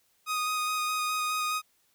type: tone with vibrato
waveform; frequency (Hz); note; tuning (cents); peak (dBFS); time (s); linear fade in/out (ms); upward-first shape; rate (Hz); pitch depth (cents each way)
sawtooth; 1244.5; D#6; 0; -24; 0.26-1.62; 50; square; 4.8; 10
effects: white hiss -69 dBFS RMS until 1.94 s